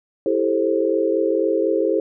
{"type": "chord", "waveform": "sine", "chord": "A minor seventh", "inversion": "second", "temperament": "just", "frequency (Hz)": [330, 396, 440, 528], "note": ["E4", "G4", "A4", "C5"], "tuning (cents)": [2, 18, 0, 16], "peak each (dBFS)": -22, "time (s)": [0.26, 2], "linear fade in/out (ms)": 2, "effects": []}